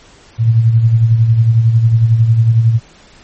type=tone with tremolo; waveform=sine; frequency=114 Hz; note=A#2; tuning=38 cents flat; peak=-4 dBFS; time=0.38-2.8 s; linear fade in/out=50 ms; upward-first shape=sine; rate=11 Hz; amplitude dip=55%; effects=pink hiss -43 dBFS RMS until 3.23 s + MP3 32 kbps